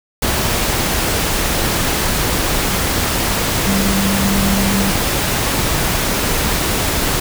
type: tone in noise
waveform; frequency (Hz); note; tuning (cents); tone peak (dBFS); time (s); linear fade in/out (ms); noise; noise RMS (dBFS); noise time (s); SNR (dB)
sine; 196; G3; 0; -16; 3.66-4.91; 5; pink; -17; 0.22-7.2; -2
effects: none

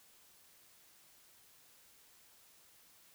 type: silence
effects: white hiss -64 dBFS RMS until 3.14 s

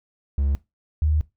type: tone pair in turn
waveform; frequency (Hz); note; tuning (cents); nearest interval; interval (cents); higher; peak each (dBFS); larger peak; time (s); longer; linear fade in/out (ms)
triangle / sine; 69.8 / 76.47; C#2 / D#2; +13 / -29; major second; 158; second; -17 / -17; neither; 0.38-0.55 / 1.02-1.21; second; 0
effects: noise-tail reverb RT60 0.2 s tail -19 dB re dry

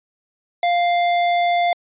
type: tone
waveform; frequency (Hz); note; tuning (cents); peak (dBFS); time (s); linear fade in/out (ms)
square; 698.5; F5; 0; -16; 0.63-1.73; 2
effects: resampled to 8000 Hz

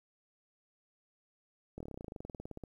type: slowing click train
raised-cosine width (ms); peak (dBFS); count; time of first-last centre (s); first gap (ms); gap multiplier
2; -30; 22; 1.78-2.637; 24; 1.05
effects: 11-bit

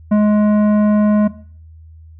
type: tone with tanh clipping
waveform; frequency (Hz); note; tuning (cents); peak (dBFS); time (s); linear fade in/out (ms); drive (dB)
sine; 210; G#3; +19; -11; 0.11-1.28; 10; 12
effects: noise-tail reverb RT60 0.5 s tail -17 dB re dry + added 80 Hz sine -37 dBFS peak until 2.19 s

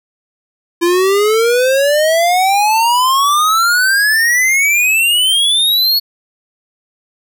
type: exponential sweep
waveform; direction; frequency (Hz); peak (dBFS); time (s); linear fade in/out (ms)
square; up; 338.3 to 4410; -10; 0.81-6; 20
effects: none

